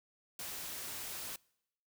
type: noise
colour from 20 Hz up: white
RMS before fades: -43 dBFS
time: 0.39-1.36 s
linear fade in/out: 2 ms
effects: noise-tail reverb RT60 0.8 s tail -25 dB re dry